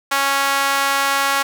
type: tone with high-pass filter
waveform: sawtooth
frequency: 276.4 Hz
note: C#4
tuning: 5 cents flat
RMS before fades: -18 dBFS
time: 0.11-1.43 s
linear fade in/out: 10 ms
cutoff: 1100 Hz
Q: 1.5
effects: 7-bit